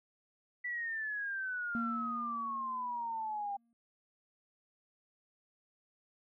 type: exponential sweep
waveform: sine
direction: down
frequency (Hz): 1975.5 to 792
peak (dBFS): -35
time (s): 0.64-3.57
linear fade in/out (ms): 10
type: tone with exponential decay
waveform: triangle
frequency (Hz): 233.1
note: A#3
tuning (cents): 0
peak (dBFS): -31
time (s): 1.75-3.73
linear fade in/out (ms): 0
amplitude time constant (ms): 430
effects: none